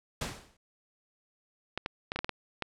pink noise with exponential decay, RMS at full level -31 dBFS, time 0.21-0.57 s, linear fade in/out 5 ms, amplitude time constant 78 ms
clicks, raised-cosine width 0.3 ms, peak -16 dBFS, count 8, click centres 1.776 / 1.861 / 2.119 / 2.16 / 2.19 / 2.245 / 2.293 / 2.623 s
effects low-pass 9000 Hz 12 dB/octave

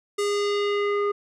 square tone with low-pass filter sweep, 408.7 Hz, G#4, 28 cents flat, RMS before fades -24 dBFS, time 0.18-1.12 s, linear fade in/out 10 ms, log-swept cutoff 9100 to 1300 Hz, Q 1.5, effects none

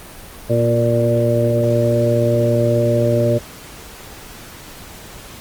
harmonic tone with a mistuned harmonic, 117.6 Hz, A#2, 16 cents sharp, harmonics 1 / 2 / 3 / 4 / 5, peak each -17 / -22 / -21 / -22 / -17 dBFS, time 0.49-3.39 s, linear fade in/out 20 ms, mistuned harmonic 2, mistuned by +17 cents, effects pink hiss -37 dBFS RMS until 5.4 s + Opus 32 kbps

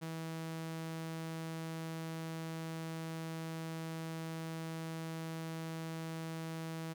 sawtooth tone, 162.3 Hz, E3, 27 cents flat, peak -36 dBFS, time 0.01-6.94 s, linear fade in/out 20 ms, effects none

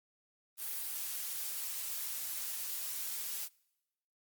blue noise, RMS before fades -39 dBFS, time 0.57-3.49 s, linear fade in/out 50 ms, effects noise-tail reverb RT60 1.0 s tail -26 dB re dry + Opus 32 kbps

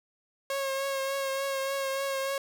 sawtooth tone with vibrato, 544 Hz, C#5, 33 cents flat, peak -25 dBFS, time 0.5-2.38 s, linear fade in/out 2 ms, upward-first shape triangle, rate 3.4 Hz, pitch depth 29 cents each way, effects none

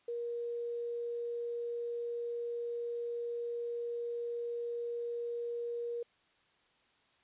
sine tone with quantisation, 473.3 Hz, A#4, 26 cents sharp, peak -35 dBFS, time 0.08-6.03 s, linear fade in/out 5 ms, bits 10, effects white hiss -70 dBFS RMS until 7.23 s + resampled to 8000 Hz

